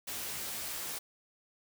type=noise with comb filter; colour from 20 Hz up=white; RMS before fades=-39 dBFS; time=0.07-0.99 s; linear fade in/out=10 ms; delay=14 ms; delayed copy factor=+0.7; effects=none